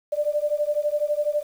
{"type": "beating tone pair", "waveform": "sine", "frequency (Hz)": [587.3, 599.3], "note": ["D5", "D5"], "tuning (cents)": [0, 35], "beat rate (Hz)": 12, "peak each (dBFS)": -24, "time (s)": [0.12, 1.43], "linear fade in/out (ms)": 10, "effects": ["8-bit"]}